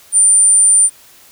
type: tone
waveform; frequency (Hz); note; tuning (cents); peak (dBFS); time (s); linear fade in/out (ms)
sine; 9100; C#9; +44; -6; 0.12-0.9; 50
effects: white hiss -44 dBFS RMS until 1.31 s